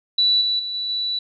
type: tone with level steps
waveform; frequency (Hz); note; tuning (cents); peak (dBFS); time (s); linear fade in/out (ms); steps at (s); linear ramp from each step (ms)
sine; 3951; B7; 0; -14 / -18 / -25 / -23 / -21; 0.18-1.19; 5; 0.41 / 0.59 / 0.74 / 0.89; 5
effects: none